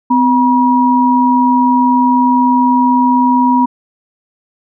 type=tone pair together; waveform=sine; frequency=254.5 / 961 Hz; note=C4 / B5; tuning=-48 / -48 cents; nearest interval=octave + major seventh; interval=2300 cents; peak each=-10 dBFS; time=0.1-3.66 s; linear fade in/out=10 ms; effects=none